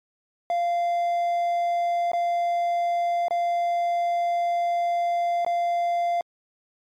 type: tone with dropouts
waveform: triangle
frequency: 693 Hz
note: F5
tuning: 14 cents flat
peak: -19 dBFS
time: 0.5-6.21 s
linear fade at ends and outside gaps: 1 ms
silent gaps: 2.117-2.133 / 3.283-3.308 / 5.448-5.464 s
effects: MP3 96 kbps